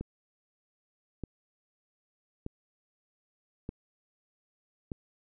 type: click train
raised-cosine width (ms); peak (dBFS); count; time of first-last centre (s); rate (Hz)
3; -23; 5; 0.01-4.918; 0.815
effects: none